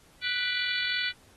harmonic tone with a mistuned harmonic, 493.9 Hz, B4, in tune, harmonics 3 / 4 / 5 / 6 / 7 / 8 / 9, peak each -33 / -34 / -35 / -36 / -36 / -37 / -38 dBFS, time 0.21-1.13 s, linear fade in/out 50 ms, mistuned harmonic 5, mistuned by -66 cents, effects pink hiss -59 dBFS RMS until 1.36 s + AAC 32 kbps

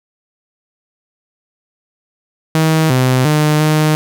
sawtooth tone with pitch steps, 158.8 / 128.4 / 151.8 / 154.1 Hz, D#3 / C3 / D#3 / D#3, +36 / -32 / -42 / -16 cents, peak -6 dBFS, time 2.55-3.95 s, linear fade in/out 0 ms, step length 350 ms, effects none

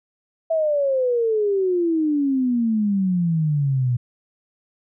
sine exponential sweep, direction down, 659.3 to 120 Hz, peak -17 dBFS, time 0.5-3.97 s, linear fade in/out 10 ms, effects none

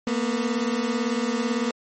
30% pulse beating tone pair, 227.4 / 245.4 Hz, A#3 / B3, -43 / -11 cents, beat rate 18 Hz, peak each -23 dBFS, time 0.07-1.71 s, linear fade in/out 2 ms, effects MP3 32 kbps

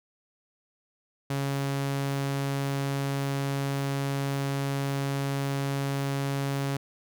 sawtooth tone, 138.6 Hz, C#3, in tune, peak -23 dBFS, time 1.3-6.77 s, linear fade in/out 5 ms, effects none

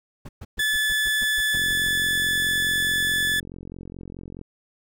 brown noise bursts, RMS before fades -36 dBFS, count 11, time 0.25-1.89 s, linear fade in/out 10 ms, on 40 ms, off 120 ms
30% pulse tone, 1731 Hz, A6, 29 cents flat, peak -18 dBFS, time 0.59-3.4 s, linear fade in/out 5 ms
click train, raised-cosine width 3 ms, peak -25 dBFS, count 129, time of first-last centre 1.55-4.414 s, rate 44.7 Hz
effects none

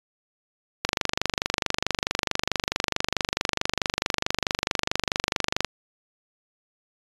click train, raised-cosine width 0.2 ms, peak -4 dBFS, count 119, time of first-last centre 0.85-5.647 s, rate 24.6 Hz, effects resampled to 24000 Hz

